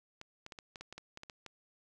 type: clicks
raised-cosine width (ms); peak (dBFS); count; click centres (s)
0.2; -29; 12; 0.214 / 0.464 / 0.522 / 0.588 / 0.758 / 0.81 / 0.926 / 0.98 / 1.174 / 1.234 / 1.298 / 1.463
effects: none